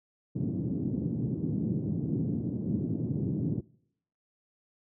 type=band-pass noise; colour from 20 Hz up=pink; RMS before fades=-31 dBFS; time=0.35-3.61 s; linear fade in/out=10 ms; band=120 to 300 Hz; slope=24 dB/octave; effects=noise-tail reverb RT60 0.7 s tail -23 dB re dry